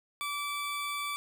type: tone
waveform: 20% pulse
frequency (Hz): 1158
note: D6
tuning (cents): -25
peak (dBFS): -28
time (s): 0.21-1.16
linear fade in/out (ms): 0
effects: none